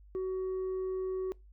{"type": "tone with tanh clipping", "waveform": "sine", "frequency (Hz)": 375, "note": "F#4", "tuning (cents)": 23, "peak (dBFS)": -32, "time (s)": [0.15, 1.32], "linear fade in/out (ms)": 0, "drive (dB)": 2, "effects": ["noise-tail reverb RT60 0.2 s tail -22 dB re dry", "added 50 Hz sine -53 dBFS peak until 1.52 s"]}